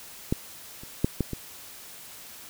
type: clicks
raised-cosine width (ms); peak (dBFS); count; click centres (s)
3; -10 / -30 / -8 / -11 / -18; 5; 0.325 / 0.835 / 1.045 / 1.207 / 1.333
effects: white hiss -45 dBFS RMS until 2.49 s